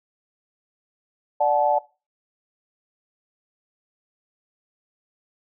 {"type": "chord", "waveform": "sine", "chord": "D major", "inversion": "none", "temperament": "equal with one note detuned", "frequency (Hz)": [587.3, 740, 866.4], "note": ["D5", "F#5", "A5"], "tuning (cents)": [0, 0, -27], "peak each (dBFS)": -21, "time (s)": [1.4, 1.79], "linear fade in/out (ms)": 10, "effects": ["noise-tail reverb RT60 0.3 s tail -20 dB re dry"]}